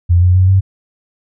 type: tone with pitch steps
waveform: sine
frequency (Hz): 87.31 / 90.02 / 92.82 / 95.71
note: F2 / F#2 / F#2 / G2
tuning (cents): 0 / -47 / +6 / -41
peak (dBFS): -6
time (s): 0.09-0.61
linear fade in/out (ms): 20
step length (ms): 130
effects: none